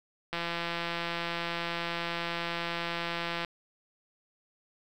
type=click train; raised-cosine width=0.3 ms; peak=-17 dBFS; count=531; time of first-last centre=0.33-3.448 s; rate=170 Hz; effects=9-bit